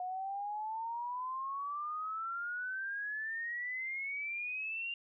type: exponential sweep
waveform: sine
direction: up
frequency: 723 to 2800 Hz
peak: -36 dBFS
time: 0-4.94 s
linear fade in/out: 2 ms
effects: none